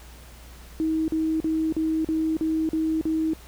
sine tone bursts, 317.9 Hz, D#4, 37 cents sharp, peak -21 dBFS, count 8, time 0.8-3.334 s, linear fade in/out 0 ms, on 280 ms, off 42 ms, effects added 60 Hz sine -44 dBFS peak until 3.47 s + pink hiss -49 dBFS RMS until 3.47 s

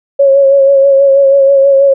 sine tone with vibrato, 550 Hz, C#5, 14 cents flat, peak -3 dBFS, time 0.19-1.94 s, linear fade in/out 10 ms, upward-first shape sine, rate 6.2 Hz, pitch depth 30 cents each way, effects none

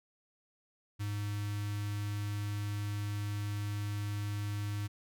square tone with notch filter, 103.1 Hz, G#2, 12 cents flat, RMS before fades -36 dBFS, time 0.99-4.88 s, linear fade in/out 20 ms, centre 580 Hz, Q 0.61, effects none

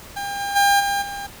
30% pulse tone with level steps, 802 Hz, G5, 39 cents sharp, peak -23 / -21 / -11 / -17 / -26 dBFS, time 0.16-1.27 s, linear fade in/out 10 ms, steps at 0.39 / 0.55 / 0.79 / 1.01 s, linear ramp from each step 20 ms, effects pink hiss -41 dBFS RMS until 1.4 s

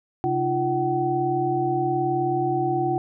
sine tone cluster, 133.2 / 308.5 / 347.4 / 756 Hz, C3 / D#4 / F4 / F#5, +31 / -15 / -9 / +37 cents, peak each -29 / -31 / -24 / -24 dBFS, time 0.24-2.98 s, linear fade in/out 0 ms, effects none

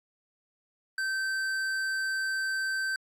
triangle tone with tanh clipping, 1551 Hz, G6, 19 cents flat, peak -30 dBFS, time 0.98-2.96 s, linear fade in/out 2 ms, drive 17 dB, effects AAC 64 kbps

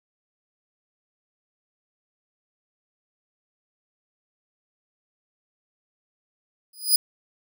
10% pulse tone with exponential growth, 4965 Hz, D#8, 5 cents flat, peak -5 dBFS, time 6.73-6.96 s, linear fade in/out 5 ms, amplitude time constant 48 ms, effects none

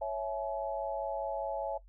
sine chord, C# minor, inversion none, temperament equal with one note detuned, 554.4 / 659.3 / 851 Hz, C#5 / E5 / G#5, 0 / 0 / +42 cents, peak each -36 / -36 / -38 dBFS, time 0.01-1.78 s, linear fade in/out 10 ms, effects noise-tail reverb RT60 0.1 s tail -18 dB re dry + added 44 Hz sine -53 dBFS peak until 1.88 s

